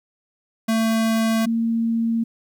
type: tone pair in turn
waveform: square / sine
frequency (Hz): 224 / 228.8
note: A3 / A#3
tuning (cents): +31 / -32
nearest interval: unison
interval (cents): 37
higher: second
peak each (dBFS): -18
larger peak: neither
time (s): 0.68-1.46 / 1.46-2.24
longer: neither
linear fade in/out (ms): 10
effects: 10-bit